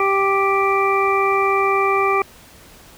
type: harmonic tone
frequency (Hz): 392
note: G4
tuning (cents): 0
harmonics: 1 / 2 / 3 / 5 / 6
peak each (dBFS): -19 / -23 / -18 / -30 / -23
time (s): 0-2.22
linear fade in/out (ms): 2
effects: pink hiss -45 dBFS RMS until 2.97 s